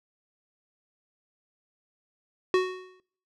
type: tone with exponential decay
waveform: square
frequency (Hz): 370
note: F#4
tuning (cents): 0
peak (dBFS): -18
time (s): 2.54-3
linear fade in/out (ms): 1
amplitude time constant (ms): 100
effects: noise-tail reverb RT60 0.5 s tail -18 dB re dry + low-pass 4000 Hz 12 dB/octave